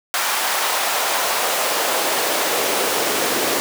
pink noise with high-pass filter sweep, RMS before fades -20 dBFS, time 0.14-3.6 s, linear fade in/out 0 ms, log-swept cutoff 940 to 350 Hz, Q 1.4, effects none

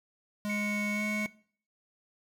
square tone with pitch glide, 207.7 to 211 Hz, G#3 to G#3, 0 to +28 cents, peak -32 dBFS, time 0.45-1.26 s, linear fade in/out 0 ms, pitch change +28 cents, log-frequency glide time 0.93-1.03 s
triangle tone, 2217 Hz, C#7, in tune, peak -31 dBFS, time 0.49-1.27 s, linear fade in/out 10 ms
effects noise-tail reverb RT60 0.5 s tail -20 dB re dry

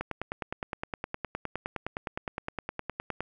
click train, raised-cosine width 0.5 ms, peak -17 dBFS, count 32, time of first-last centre 0.01-3.206 s, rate 9.7 Hz, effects none

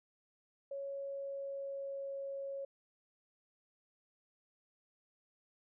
sine tone with pitch glide, 554.4 to 550.6 Hz, C#5 to C#5, 0 to -12 cents, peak -39 dBFS, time 0.71-2.65 s, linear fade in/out 5 ms, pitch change -12 cents, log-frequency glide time 0.91-2.17 s, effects none

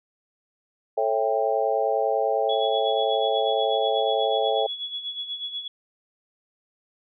sine chord, A dominant seventh, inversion none, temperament just, 440 / 550 / 660 / 792 Hz, A4 / C#5 / E5 / G5, 0 / -14 / +2 / +18 cents, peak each -26 dBFS, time 0.97-4.67 s, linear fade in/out 10 ms
sine tone with tremolo, 3378 Hz, G#7, 29 cents sharp, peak -27 dBFS, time 2.49-5.68 s, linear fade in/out 5 ms, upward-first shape sine, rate 8.2 Hz, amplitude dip 65%
effects none

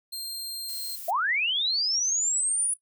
sawtooth tone, 4186 Hz, C8, in tune, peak -30 dBFS, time 0.12-0.96 s, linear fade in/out 10 ms
violet noise, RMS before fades -39 dBFS, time 0.68-1.11 s, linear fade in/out 10 ms
sine linear sweep, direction up, 622.3 to 9920 Hz, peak -23 dBFS, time 1.08-2.74 s, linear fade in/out 5 ms
effects noise-tail reverb RT60 0.1 s tail -17 dB re dry

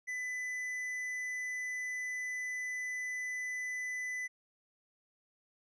sine tone with tanh clipping, 2000 Hz, B6, 21 cents sharp, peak -37 dBFS, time 0.07-4.28 s, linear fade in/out 20 ms, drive 8 dB, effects none

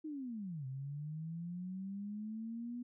sine linear two-way sweep, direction down then up, 318.6 to 129.3 to 245.4 Hz, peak -40 dBFS, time 0.04-2.83 s, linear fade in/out 10 ms, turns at 0.66 s, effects none

